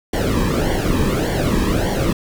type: noise with flanger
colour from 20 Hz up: brown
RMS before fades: -18 dBFS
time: 0.13-2.13 s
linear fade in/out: 5 ms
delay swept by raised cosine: 0.78 to 1.44 ms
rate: 1.7 Hz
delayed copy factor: -0.75
effects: none